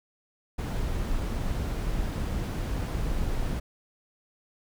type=noise; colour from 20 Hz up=brown; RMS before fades=-29 dBFS; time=0.58-3.6 s; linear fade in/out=10 ms; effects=none